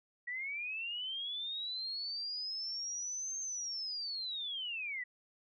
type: linear two-way sweep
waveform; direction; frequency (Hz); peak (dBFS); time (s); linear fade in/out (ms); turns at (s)
sine; up then down; 1915 to 6390 to 1915; -37; 0.27-5.04; 10; 3.39
effects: none